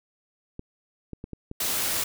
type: clicks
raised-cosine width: 3 ms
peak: -23 dBFS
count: 5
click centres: 0.594 / 1.133 / 1.241 / 1.333 / 1.514 s
type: noise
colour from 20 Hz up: white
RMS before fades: -27 dBFS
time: 1.6-2.04 s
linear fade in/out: 5 ms
effects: none